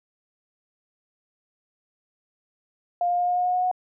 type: tone with pitch steps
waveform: sine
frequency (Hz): 703 / 707.1 / 711.2 / 715.3 / 719.4 / 723.6 / 727.8 / 732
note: F5 / F5 / F5 / F5 / F#5 / F#5 / F#5 / F#5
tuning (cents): +11 / +21 / +31 / +41 / -49 / -39 / -29 / -19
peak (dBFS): -20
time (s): 3.01-3.714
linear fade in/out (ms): 2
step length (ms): 88
effects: none